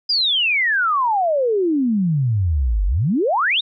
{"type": "exponential two-way sweep", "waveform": "sine", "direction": "down then up", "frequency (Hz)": [5020, 45, 3902], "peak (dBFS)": -15, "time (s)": [0.09, 3.61], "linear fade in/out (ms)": 10, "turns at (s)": 2.86, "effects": []}